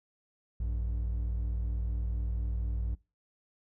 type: tone pair together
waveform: triangle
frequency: 57.81 / 97.7 Hz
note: A#1 / G2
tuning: -14 / -5 cents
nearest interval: major sixth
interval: 909 cents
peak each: -28 / -38 dBFS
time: 0.6-2.95 s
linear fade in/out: 5 ms
effects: noise-tail reverb RT60 0.3 s tail -23 dB re dry